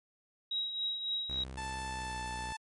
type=tone with tremolo; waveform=sine; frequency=3831 Hz; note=A#7; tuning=47 cents sharp; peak=-30 dBFS; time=0.51-1.44 s; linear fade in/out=5 ms; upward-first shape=triangle; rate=3.6 Hz; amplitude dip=60%
type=tone with pitch glide; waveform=sawtooth; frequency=65.41 to 61.38 Hz; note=C2 to B1; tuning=0 to -10 cents; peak=-38 dBFS; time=1.29-2.53 s; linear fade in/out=5 ms; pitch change=-110 cents; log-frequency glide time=1.84-2.2 s
type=tone; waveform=sawtooth; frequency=880 Hz; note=A5; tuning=in tune; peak=-34 dBFS; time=1.57-2.57 s; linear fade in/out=10 ms
effects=MP3 48 kbps